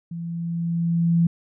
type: tone with level ramp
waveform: sine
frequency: 168.7 Hz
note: E3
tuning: 40 cents sharp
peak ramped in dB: -29 to -14 dBFS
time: 0.11-1.27 s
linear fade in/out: 5 ms
effects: none